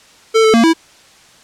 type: tone with pitch steps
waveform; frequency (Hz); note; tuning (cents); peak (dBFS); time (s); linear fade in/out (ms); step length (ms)
square; 445.7 / 438.8 / 230.3 / 327.1; A4 / A4 / A#3 / E4; +22 / -5 / -21 / -13; -8; 0.34-0.736; 20; 99
effects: white hiss -45 dBFS RMS until 1.43 s + low-pass 7000 Hz 12 dB/octave